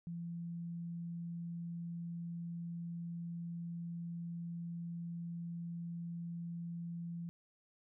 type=tone; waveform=sine; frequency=170 Hz; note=F3; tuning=46 cents flat; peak=-40 dBFS; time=0.07-7.29 s; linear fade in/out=0 ms; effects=none